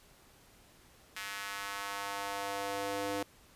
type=tone with high-pass filter sweep; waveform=square; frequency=100 Hz; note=G2; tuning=35 cents sharp; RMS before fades=-38 dBFS; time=1.16-3.23 s; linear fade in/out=5 ms; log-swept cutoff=1800 to 390 Hz; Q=1.4; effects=pink hiss -61 dBFS RMS until 3.55 s + resampled to 32000 Hz